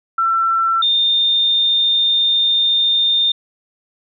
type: tone pair in turn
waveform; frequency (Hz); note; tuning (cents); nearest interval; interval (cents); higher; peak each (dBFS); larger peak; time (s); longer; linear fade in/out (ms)
sine; 1344 / 3627; E6 / A#7; +33 / -48; octave + perfect fourth; 1719; second; -13 / -12; second; 0.18-0.82 / 0.82-3.32; second; 5
effects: none